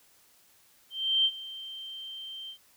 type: tone with ADSR envelope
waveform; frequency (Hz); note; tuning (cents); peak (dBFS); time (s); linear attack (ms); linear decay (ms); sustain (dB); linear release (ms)
sine; 3136; G7; 0; -20; 0.9-2.58; 350; 55; -18; 87
effects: white hiss -62 dBFS RMS until 2.76 s